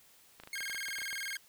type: clicks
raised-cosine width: 0.3 ms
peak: -32 dBFS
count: 10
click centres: 0.4 / 0.436 / 0.474 / 0.606 / 0.698 / 0.747 / 0.885 / 0.986 / 1.018 / 1.129 s
type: tone with vibrato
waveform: sawtooth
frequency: 1864.7 Hz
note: A#6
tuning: in tune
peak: -33 dBFS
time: 0.53-1.37 s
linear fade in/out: 2 ms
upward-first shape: square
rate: 20 Hz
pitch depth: 260 cents each way
effects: white hiss -62 dBFS RMS until 1.48 s